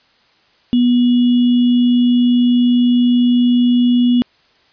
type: tone with sample-and-hold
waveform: sine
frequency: 243.8 Hz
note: B3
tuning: 22 cents flat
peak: -9 dBFS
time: 0.73-4.22 s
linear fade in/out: 0 ms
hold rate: 3150 Hz
effects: white hiss -54 dBFS RMS until 4.72 s + resampled to 11025 Hz